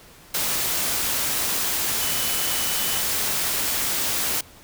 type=tone in noise; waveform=sine; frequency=2992 Hz; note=F#7; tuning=19 cents sharp; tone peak=-33 dBFS; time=2.01-3.01 s; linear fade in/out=5 ms; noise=white; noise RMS=-24 dBFS; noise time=0.34-4.41 s; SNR=-12 dB; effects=pink hiss -48 dBFS RMS until 4.63 s